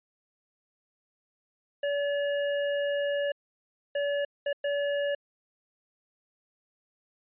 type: tone bursts at uneven times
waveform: square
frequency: 572 Hz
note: D5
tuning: 46 cents flat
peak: -27 dBFS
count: 4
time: 1.83-3.32 / 3.95-4.25 / 4.46-4.53 / 4.64-5.15 s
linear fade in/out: 5 ms
effects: resampled to 8000 Hz

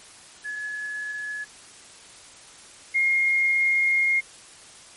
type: tone pair in turn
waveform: sine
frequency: 1700 / 2138 Hz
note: G#6 / C7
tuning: +40 / +37 cents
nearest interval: major third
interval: 397 cents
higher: second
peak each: -29 / -18 dBFS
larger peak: second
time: 0.44-1.45 / 2.94-4.21 s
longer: second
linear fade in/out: 20 ms
effects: white hiss -47 dBFS RMS until 4.96 s + MP3 48 kbps

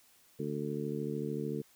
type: harmonic tone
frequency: 73.42 Hz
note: D2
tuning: in tune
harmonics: 2 / 3 / 4 / 5 / 6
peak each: -39 / -39 / -41 / -41 / -39 dBFS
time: 0.39-1.62 s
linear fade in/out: 10 ms
effects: white hiss -64 dBFS RMS until 1.75 s

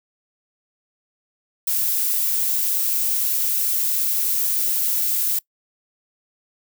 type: noise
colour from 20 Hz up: violet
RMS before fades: -21 dBFS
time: 1.67-5.39 s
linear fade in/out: 5 ms
effects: noise-tail reverb RT60 0.1 s tail -23 dB re dry

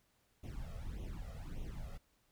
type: noise with flanger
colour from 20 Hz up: brown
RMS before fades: -44 dBFS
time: 0.43-1.98 s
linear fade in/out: 10 ms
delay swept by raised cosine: 0.31 to 1.61 ms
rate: 1.7 Hz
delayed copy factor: +1
effects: pink hiss -75 dBFS RMS until 2.31 s

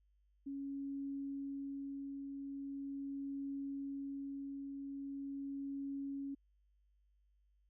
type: tone with tremolo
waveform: sine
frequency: 277.2 Hz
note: C#4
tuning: in tune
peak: -39 dBFS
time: 0.46-6.35 s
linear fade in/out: 10 ms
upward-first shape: triangle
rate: 0.41 Hz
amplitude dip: 35%
effects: added 50 Hz sine -70 dBFS peak until 7.69 s

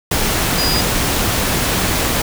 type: tone in noise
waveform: sine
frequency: 4900 Hz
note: D#8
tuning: 27 cents flat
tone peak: -18 dBFS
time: 0.58-0.81 s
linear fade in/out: 5 ms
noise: pink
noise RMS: -17 dBFS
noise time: 0.11-2.22 s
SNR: -4 dB
effects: none

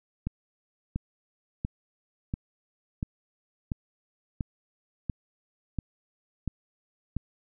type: click train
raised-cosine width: 5 ms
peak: -17 dBFS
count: 11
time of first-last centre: 0.27-7.167 s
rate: 1.45 Hz
effects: none

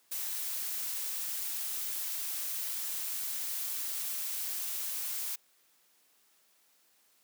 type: noise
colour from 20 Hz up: blue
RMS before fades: -36 dBFS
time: 0.11-5.36 s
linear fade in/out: 10 ms
effects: white hiss -68 dBFS RMS until 7.23 s + high-pass 200 Hz 12 dB/octave

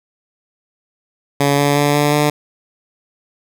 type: tone with pitch steps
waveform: 10% pulse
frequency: 141.9 / 143.47 / 145.05 / 146.65 / 148.27 Hz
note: C#3 / D3 / D3 / D3 / D3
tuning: +41 / -40 / -21 / -2 / +17 cents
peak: -4 dBFS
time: 1.4-2.3 s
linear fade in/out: 5 ms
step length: 180 ms
effects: none

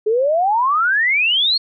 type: exponential sweep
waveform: sine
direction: up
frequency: 415.3 to 4390 Hz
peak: -13 dBFS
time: 0.06-1.58 s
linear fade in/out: 10 ms
effects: none

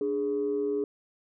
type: tone pair together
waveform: sine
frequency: 293.2 / 415.3 Hz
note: D4 / G#4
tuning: -3 / 0 cents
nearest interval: tritone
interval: 603 cents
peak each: -31 / -26 dBFS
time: 0.01-0.84 s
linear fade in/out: 2 ms
effects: tanh soft clip ceiling -20 dBFS

